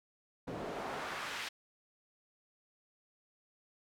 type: noise with band-pass filter sweep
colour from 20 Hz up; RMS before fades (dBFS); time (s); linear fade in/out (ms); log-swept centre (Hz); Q
pink; -41; 0.47-1.49; 10; 330 to 2700; 0.9
effects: none